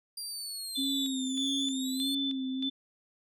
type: linear two-way sweep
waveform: 25% pulse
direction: down then up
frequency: 4793 to 3253 to 4366 Hz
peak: -32 dBFS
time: 0.17-2.15 s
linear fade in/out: 5 ms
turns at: 1.55 s
type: tone with tremolo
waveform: sine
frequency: 3520 Hz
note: A7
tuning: in tune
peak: -31 dBFS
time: 0.75-2.7 s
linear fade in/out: 10 ms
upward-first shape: square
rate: 1.6 Hz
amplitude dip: 80%
type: tone with vibrato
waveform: sine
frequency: 267.4 Hz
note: C4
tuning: 38 cents sharp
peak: -31 dBFS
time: 0.77-2.7 s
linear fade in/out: 20 ms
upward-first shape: sine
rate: 1.6 Hz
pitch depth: 47 cents each way
effects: none